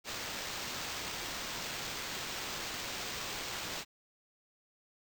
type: noise with sample-and-hold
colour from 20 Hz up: white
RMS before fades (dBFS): -40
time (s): 0.04-3.85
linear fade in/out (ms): 50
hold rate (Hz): 11025
effects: none